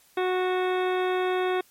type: harmonic tone with a mistuned harmonic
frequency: 367.7 Hz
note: F#4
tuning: 11 cents flat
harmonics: 1 / 2 / 3 / 4 / 5 / 6 / 7 / 9 / 10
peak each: -24 / -30 / -34 / -36 / -38 / -40 / -41 / -43 / -44 dBFS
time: 0.17-1.61 s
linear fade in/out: 5 ms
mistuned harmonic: 7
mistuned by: +20 cents
effects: white hiss -59 dBFS RMS until 1.7 s + MP3 64 kbps